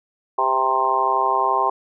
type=harmonic tone with a mistuned harmonic; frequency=131.7 Hz; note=C3; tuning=12 cents sharp; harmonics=3 / 4 / 5 / 6 / 7 / 8; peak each=-27 / -31 / -27 / -23 / -22 / -20 dBFS; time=0.38-1.7 s; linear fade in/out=5 ms; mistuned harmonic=4; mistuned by=-44 cents; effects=none